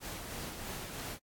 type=noise with tremolo; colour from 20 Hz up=pink; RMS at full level=-41 dBFS; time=0-1.19 s; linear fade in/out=50 ms; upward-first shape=sine; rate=3.1 Hz; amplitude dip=35%; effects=AAC 64 kbps